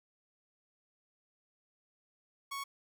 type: tone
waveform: sawtooth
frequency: 1108.7 Hz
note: C#6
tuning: in tune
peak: -34 dBFS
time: 2.51-2.64 s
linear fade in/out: 10 ms
effects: none